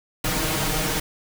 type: noise with comb filter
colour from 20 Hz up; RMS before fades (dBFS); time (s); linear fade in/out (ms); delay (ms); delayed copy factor
pink; -24; 0.24-1; 5; 6.4; +1
effects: none